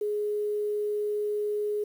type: tone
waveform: sine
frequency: 417.6 Hz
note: G#4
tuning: 10 cents sharp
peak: -26 dBFS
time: 0.01-1.84 s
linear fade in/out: 5 ms
effects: 9-bit